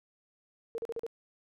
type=tone bursts; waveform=sine; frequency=460.6 Hz; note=A#4; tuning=21 cents flat; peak=-33 dBFS; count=5; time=0.75-1.065 s; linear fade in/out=0 ms; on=31 ms; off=40 ms; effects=none